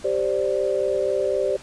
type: chord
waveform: sine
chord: G suspended fourth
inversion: none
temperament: equal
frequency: 392 / 523.3 / 587.3 Hz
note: G4 / C5 / D5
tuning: 0 / 0 / 0 cents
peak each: -24 dBFS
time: 0.04-1.57 s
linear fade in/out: 10 ms
effects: pink hiss -44 dBFS RMS until 1.62 s + resampled to 22050 Hz